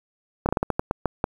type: slowing click train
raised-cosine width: 1 ms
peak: -7 dBFS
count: 10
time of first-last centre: 0.46-1.241 s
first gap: 29 ms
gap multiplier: 1.26
effects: 7-bit